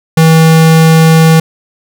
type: tone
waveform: square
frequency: 161.3 Hz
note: E3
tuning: 37 cents flat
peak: -3 dBFS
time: 0.17-1.4 s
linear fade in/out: 5 ms
effects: none